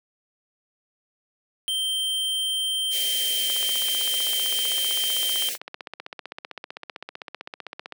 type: tone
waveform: square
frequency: 3136 Hz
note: G7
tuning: in tune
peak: -24 dBFS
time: 1.68-5.49 s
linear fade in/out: 0 ms
type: band-stop noise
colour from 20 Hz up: white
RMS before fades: -30 dBFS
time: 2.9-5.58 s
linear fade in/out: 50 ms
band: 650 to 1800 Hz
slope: 48 dB/octave
type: click train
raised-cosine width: 0.3 ms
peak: -18 dBFS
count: 70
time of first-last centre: 3.5-7.923 s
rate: 15.6 Hz
effects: high-pass 400 Hz 12 dB/octave